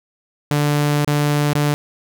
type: tone with dropouts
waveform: sawtooth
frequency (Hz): 146.83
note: D3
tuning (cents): 0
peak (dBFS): -11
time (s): 0.51-1.74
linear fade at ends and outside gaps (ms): 0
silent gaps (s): 1.046-1.075 / 1.533-1.552
effects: none